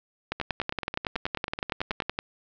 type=two click trains; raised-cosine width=0.3 ms; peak=-11 / -15 dBFS; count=21 / 16; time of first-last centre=0.32-2.189 / 0.4-2.022 s; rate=10.7 / 9.25 Hz; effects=low-pass 5000 Hz 12 dB/octave